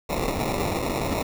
blue noise with sample-and-hold, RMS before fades -26 dBFS, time 0.09-1.23 s, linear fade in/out 10 ms, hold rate 1575 Hz, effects none

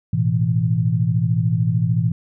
sine chord, A suspended second, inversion none, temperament equal, 110 / 123.47 / 164.81 Hz, A2 / B2 / E3, 0 / 0 / 0 cents, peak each -20 dBFS, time 0.13-2.12 s, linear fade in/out 5 ms, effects none

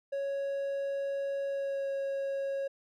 triangle tone with pitch glide, 554.4 to 549 Hz, C#5 to C#5, 0 to -17 cents, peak -29 dBFS, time 0.12-2.68 s, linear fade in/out 10 ms, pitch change -17 cents, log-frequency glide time 1.47-1.9 s, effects none

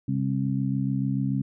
harmonic tone, 66.9 Hz, C2, 39 cents sharp, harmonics 2 / 3 / 4, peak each -26 / -28 / -29 dBFS, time 0.08-1.42 s, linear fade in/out 5 ms, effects none

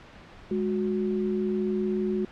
sine tone pair together, 208 / 367 Hz, G#3 / F#4, +3 / -14 cents, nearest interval minor seventh, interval 983 cents, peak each -27 dBFS, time 0.51-2.25 s, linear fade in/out 2 ms, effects pink hiss -48 dBFS RMS until 2.31 s + low-pass 3000 Hz 12 dB/octave

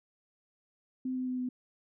sine tone with pitch steps, 257.5 / 255.4 / 253.4 / 251.3 Hz, C4 / C4 / B3 / B3, -28 / -42 / +45 / +30 cents, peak -31 dBFS, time 1.05-1.49 s, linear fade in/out 5 ms, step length 110 ms, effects none

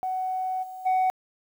sine tone with level steps, 747 Hz, F#5, 16 cents sharp, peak -25 / -36 / -17 dBFS, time 0.03-1.1 s, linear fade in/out 0 ms, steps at 0.62 / 0.85 s, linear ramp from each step 20 ms, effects tanh soft clip ceiling -19 dBFS + 9-bit

